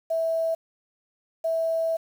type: tone pair in turn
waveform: sine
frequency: 654 / 654 Hz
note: E5 / E5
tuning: -14 / -14 cents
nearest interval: unison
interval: 0 cents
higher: neither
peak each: -22 dBFS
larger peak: neither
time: 0.1-0.55 / 1.44-1.97 s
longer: second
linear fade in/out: 10 ms
effects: 8-bit